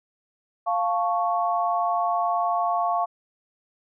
sine chord, F augmented, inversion none, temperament equal, 698.5 / 880 / 1108.7 Hz, F5 / A5 / C#6, 0 / 0 / 0 cents, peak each -23 / -29 / -26 dBFS, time 0.66-3.06 s, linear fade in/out 20 ms, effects none

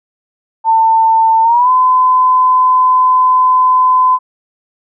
sine tone with pitch glide, 896 to 1017.4 Hz, A5 to C6, +31 to -49 cents, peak -6 dBFS, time 0.64-4.19 s, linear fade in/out 50 ms, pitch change +220 cents, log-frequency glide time 1.42-1.7 s, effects none

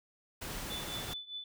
pink noise, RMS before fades -41 dBFS, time 0.41-1.14 s, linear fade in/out 10 ms
sine tone with tremolo, 3492 Hz, A7, 14 cents flat, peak -37 dBFS, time 0.7-1.44 s, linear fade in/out 2 ms, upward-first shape triangle, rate 4.9 Hz, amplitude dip 90%
effects none

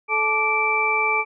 sine tone cluster, 435.6 / 869 / 1172 / 2334 Hz, A4 / A5 / D6 / D7, -17 / -22 / -4 / -11 cents, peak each -28 / -25 / -25 / -20 dBFS, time 0.08-1.25 s, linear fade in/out 50 ms, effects none

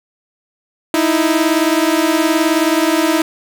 sawtooth beating tone pair, 311.1 / 330.1 Hz, D#4 / E4, 0 / +2 cents, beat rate 19 Hz, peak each -11 dBFS, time 0.94-3.22 s, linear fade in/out 2 ms, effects none

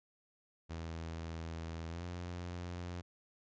sawtooth tone with pitch glide, 82.1 to 87.99 Hz, E2 to F2, -6 to +13 cents, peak -37 dBFS, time 0.69-3.02 s, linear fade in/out 20 ms, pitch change +119 cents, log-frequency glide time 1.88-2.05 s, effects resampled to 16000 Hz

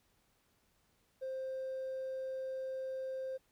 triangle tone with hard clipping, 525 Hz, C5, 6 cents sharp, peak -37 dBFS, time 1.21-3.38 s, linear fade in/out 20 ms, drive 2 dB, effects pink hiss -74 dBFS RMS until 3.51 s

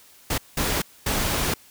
pink noise bursts at uneven times, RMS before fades -24 dBFS, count 3, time 0.3-0.38 / 0.57-0.82 / 1.06-1.54 s, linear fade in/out 5 ms, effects white hiss -52 dBFS RMS until 1.7 s

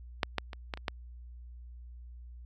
clicks, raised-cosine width 0.3 ms, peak -10 / -13 / -25 / -18 / -27 / -14 dBFS, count 6, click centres 0.232 / 0.383 / 0.532 / 0.738 / 0.774 / 0.882 s, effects added 60 Hz sine -45 dBFS peak until 2.45 s

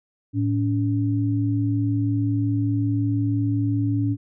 sine tone pair together, 109.6 / 284.1 Hz, A2 / C#4, -6 / +43 cents, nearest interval octave + major third, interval 1649 cents, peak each -21 / -23 dBFS, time 0.33-4.17 s, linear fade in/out 50 ms, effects none

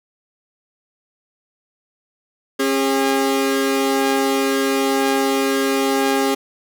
sawtooth tone pair together, 271.2 / 406.3 Hz, C#4 / G#4, -38 / -38 cents, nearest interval perfect fifth, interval 700 cents, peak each -15 dBFS, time 2.59-6.35 s, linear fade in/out 10 ms, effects none

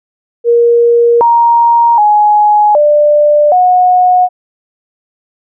sine tone with pitch steps, 471.5 / 937 / 838 / 593 / 728 Hz, A#4 / A#5 / G#5 / D5 / F#5, +20 / +9 / +15 / +17 / -28 cents, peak -4 dBFS, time 0.44-4.29 s, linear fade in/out 50 ms, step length 770 ms, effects none

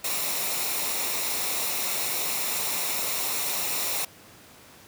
white noise with comb filter, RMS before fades -28 dBFS, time 0.04-4.05 s, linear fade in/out 5 ms, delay 0.63 ms, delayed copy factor -0.5, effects pink hiss -50 dBFS RMS until 4.87 s + high-pass 100 Hz 12 dB/octave

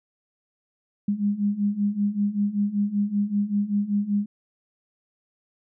sine beating tone pair, 201.2 / 206.4 Hz, G3 / G#3, +45 / -10 cents, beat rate 5.2 Hz, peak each -26 / -23 dBFS, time 1.08-4.26 s, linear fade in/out 5 ms, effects none

